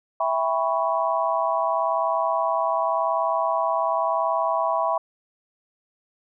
sine chord, C# half-diminished seventh, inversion first, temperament equal with one note detuned, 659.3 / 797.7 / 987.8 / 1108.7 Hz, E5 / G5 / B5 / C#6, 0 / +30 / 0 / 0 cents, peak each -24 / -28 / -25 / -27 dBFS, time 0.2-4.98 s, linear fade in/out 5 ms, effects none

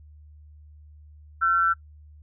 sine tone pair together, 1351.2 / 1527 Hz, E6 / G6, +42 / -46 cents, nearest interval major second, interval 212 cents, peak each -19 / -25 dBFS, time 1.41-1.74 s, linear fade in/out 20 ms, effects noise-tail reverb RT60 0.1 s tail -24 dB re dry + added 75 Hz sine -46 dBFS peak until 2.22 s

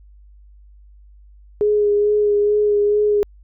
sine tone with vibrato, 415.3 Hz, G#4, in tune, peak -13 dBFS, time 1.61-3.23 s, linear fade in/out 0 ms, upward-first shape sine, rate 2.3 Hz, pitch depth 19 cents each way, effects added 50 Hz sine -43 dBFS peak until 3.43 s

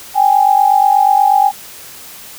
sine tone pair together, 783.7 / 832 Hz, G5 / G#5, -1 / +3 cents, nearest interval minor second, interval 104 cents, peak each -10 dBFS, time 0.14-1.52 s, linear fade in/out 50 ms, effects white hiss -34 dBFS RMS until 2.38 s

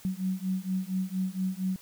sine beating tone pair, 185.3 / 189.6 Hz, F#3 / F#3, +3 / +43 cents, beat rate 4.3 Hz, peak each -31 dBFS, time 0.05-1.76 s, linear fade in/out 0 ms, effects white hiss -53 dBFS RMS until 1.81 s

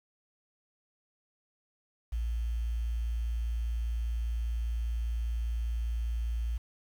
sine tone with quantisation, 57.5 Hz, A#1, 23 cents flat, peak -29 dBFS, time 2.12-6.58 s, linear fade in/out 10 ms, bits 9, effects none

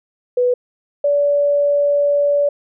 sine tone pair in turn, 493.9 / 575.5 Hz, B4 / D5, 0 / -35 cents, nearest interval minor third, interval 265 cents, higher second, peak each -12 dBFS, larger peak neither, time 0.37-0.54 / 1.04-2.49 s, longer second, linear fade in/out 5 ms, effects none

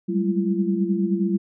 sine tone cluster, 190.3 / 199.8 / 213.1 / 339.9 Hz, F#3 / G3 / G#3 / F4, +49 / +33 / +45 / -47 cents, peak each -23 / -24 / -30 / -25 dBFS, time 0.08-1.38 s, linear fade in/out 20 ms, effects none

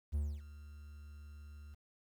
triangle tone with ADSR envelope, 73.4 Hz, D2, in tune, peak -29 dBFS, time 0.12-1.75 s, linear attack 29 ms, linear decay 260 ms, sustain -18 dB, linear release 12 ms, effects 11-bit

